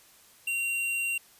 square tone, 2756 Hz, F7, 24 cents flat, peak -28 dBFS, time 0.47-1.18 s, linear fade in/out 5 ms, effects white hiss -57 dBFS RMS until 1.39 s + resampled to 32000 Hz

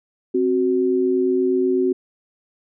sine tone pair together, 262.7 / 371 Hz, C4 / F#4, +7 / +5 cents, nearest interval tritone, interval 598 cents, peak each -21 / -17 dBFS, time 0.34-1.93 s, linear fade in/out 10 ms, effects none

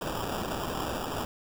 violet noise with sample-and-hold, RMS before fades -33 dBFS, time 0.01-1.25 s, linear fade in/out 2 ms, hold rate 2100 Hz, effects none

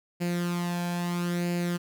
sawtooth tone with flanger, 174.61 Hz, F3, in tune, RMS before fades -29 dBFS, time 0.2-1.78 s, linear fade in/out 20 ms, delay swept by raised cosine 0.42 to 1.24 ms, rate 0.76 Hz, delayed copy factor +0.6, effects none

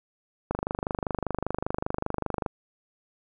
click train, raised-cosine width 1 ms, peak -13 dBFS, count 50, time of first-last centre 0.51-2.462 s, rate 25.1 Hz, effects none

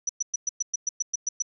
sine tone bursts, 5920 Hz, F#8, in tune, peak -23 dBFS, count 11, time 0.07-1.423 s, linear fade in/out 5 ms, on 23 ms, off 110 ms, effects none

